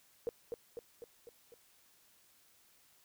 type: tone with echo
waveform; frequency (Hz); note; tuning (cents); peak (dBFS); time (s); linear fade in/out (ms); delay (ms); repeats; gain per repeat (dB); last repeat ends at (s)
sine; 472.1; A#4; +22; -32; 0.27-0.29; 0; 250; 5; -4; 1.54
effects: white hiss -67 dBFS RMS until 3.04 s